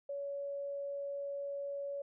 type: tone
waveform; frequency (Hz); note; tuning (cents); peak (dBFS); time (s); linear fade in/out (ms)
sine; 563; C#5; +27; -37; 0.09-2.02; 5
effects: none